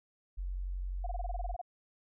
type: tone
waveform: sine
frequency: 45.79 Hz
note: F#1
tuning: 17 cents flat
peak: -34 dBFS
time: 0.37-1.56 s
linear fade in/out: 20 ms
type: tone bursts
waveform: sine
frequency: 714 Hz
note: F5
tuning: 38 cents sharp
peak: -36 dBFS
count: 12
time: 1.04-1.615 s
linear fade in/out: 5 ms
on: 25 ms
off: 25 ms
effects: none